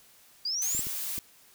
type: linear sweep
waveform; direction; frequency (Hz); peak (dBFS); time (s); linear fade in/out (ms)
sine; up; 4704 to 7650; -28; 0.45-0.81; 5
type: noise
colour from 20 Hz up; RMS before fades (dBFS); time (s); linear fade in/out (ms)
blue; -34; 0.62-1.19; 0
type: clicks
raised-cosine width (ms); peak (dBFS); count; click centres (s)
3; -29; 4; 0.749 / 0.793 / 0.869 / 1.181
effects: white hiss -58 dBFS RMS until 1.54 s